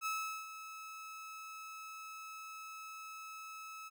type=tone with ADSR envelope; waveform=30% pulse; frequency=1298 Hz; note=E6; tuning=27 cents flat; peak=-32 dBFS; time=0.01-3.9 s; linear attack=49 ms; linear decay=400 ms; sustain=-12 dB; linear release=27 ms; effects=none